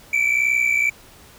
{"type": "tone pair together", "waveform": "triangle", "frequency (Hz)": [2287, 2349], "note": ["D7", "D7"], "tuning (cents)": [-47, 0], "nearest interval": "unison", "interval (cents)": 47, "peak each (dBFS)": -16, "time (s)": [0.13, 0.9], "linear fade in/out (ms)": 5, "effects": ["tanh soft clip ceiling -12 dBFS", "pink hiss -47 dBFS RMS until 1.38 s"]}